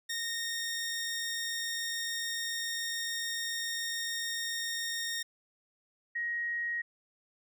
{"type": "tone pair in turn", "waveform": ["15% pulse", "sine"], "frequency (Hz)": [1847, 1885.8], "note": ["A#6", "A#6"], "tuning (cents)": [-16, 20], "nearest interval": "unison", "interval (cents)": 36, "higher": "second", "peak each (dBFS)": [-27, -31], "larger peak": "first", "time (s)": [[0.09, 5.23], [6.15, 6.82]], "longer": "first", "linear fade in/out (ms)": 10, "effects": []}